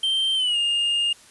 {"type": "tone with pitch glide", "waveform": "triangle", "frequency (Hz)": [3136, 2826], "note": ["G7", "F7"], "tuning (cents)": [0, 20], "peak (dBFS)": -18, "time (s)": [0.03, 1.13], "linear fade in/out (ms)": 5, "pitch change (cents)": -180, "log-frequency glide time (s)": [0.35, 0.57], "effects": ["white hiss -50 dBFS RMS until 1.3 s", "resampled to 24000 Hz"]}